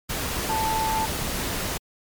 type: tone in noise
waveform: sine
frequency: 882 Hz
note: A5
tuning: 4 cents sharp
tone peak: -23 dBFS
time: 0.49-1.06 s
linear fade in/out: 10 ms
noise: pink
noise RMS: -28 dBFS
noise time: 0.09-1.78 s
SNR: +2 dB
effects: MP3 96 kbps